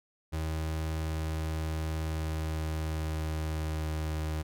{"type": "tone with pitch glide", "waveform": "35% pulse", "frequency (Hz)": [79.1, 77.97], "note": ["D#2", "D#2"], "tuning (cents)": [29, 4], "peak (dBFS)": -29, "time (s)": [0.32, 4.43], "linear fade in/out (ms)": 20, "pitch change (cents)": -25, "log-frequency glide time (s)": [1.93, 4.1], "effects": []}